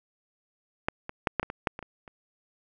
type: clicks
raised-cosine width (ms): 0.5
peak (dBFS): -10 / -20 / -8 / -9 / -16 / -19 / -9 / -22 / -25 / -30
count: 10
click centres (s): 0.885 / 1.094 / 1.272 / 1.397 / 1.43 / 1.501 / 1.672 / 1.791 / 1.827 / 2.078
effects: none